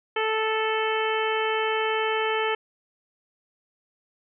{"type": "harmonic tone", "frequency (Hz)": 438.8, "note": "A4", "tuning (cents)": -5, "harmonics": [1, 2, 3, 4, 5, 6, 7], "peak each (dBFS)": [-26, -29, -31, -32, -33, -34, -34], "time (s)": [0.16, 2.55], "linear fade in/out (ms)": 5, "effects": []}